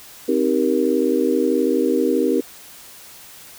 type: chord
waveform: sine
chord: C minor seventh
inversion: none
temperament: just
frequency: 261.6 / 314 / 392.4 / 470.9 Hz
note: C4 / Eb4 / G4 / Bb4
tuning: 0 / +16 / +2 / +18 cents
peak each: -21 dBFS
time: 0.28-2.41 s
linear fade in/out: 10 ms
effects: white hiss -42 dBFS RMS until 3.58 s